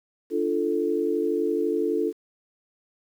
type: chord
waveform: sine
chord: D minor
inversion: none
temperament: equal with one note detuned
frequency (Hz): 293.7 / 345.6 / 440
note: D4 / F4 / A4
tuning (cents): 0 / -18 / 0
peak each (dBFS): -28 / -26 / -25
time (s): 0.3-2.13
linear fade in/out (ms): 50
effects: 9-bit